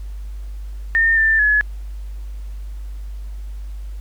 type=tone with pitch steps; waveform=sine; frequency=1819 / 1780 / 1701 Hz; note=A#6 / A6 / G#6; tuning=-43 / +20 / +41 cents; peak=-12 dBFS; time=0.95-1.61 s; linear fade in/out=0 ms; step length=220 ms; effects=added 50 Hz sine -27 dBFS peak until 4 s + pink hiss -53 dBFS RMS until 4 s